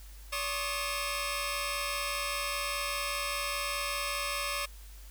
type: tone cluster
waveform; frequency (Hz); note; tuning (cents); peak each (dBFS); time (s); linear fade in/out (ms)
15% pulse; 573 / 1081 / 1235 / 2682; D5 / C#6 / D#6 / E7; -43 / -44 / -13 / +29; -31; 0.32-4.66; 10
effects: added 50 Hz sine -46 dBFS peak until 5.1 s + white hiss -56 dBFS RMS until 5.1 s